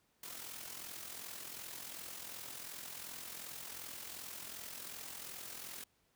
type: noise with amplitude modulation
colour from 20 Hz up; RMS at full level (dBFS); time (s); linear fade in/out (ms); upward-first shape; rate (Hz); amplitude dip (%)
white; -45; 0.23-5.84; 5; sine; 42.7; 55
effects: pink hiss -75 dBFS RMS until 6.15 s + high-pass 60 Hz 12 dB/octave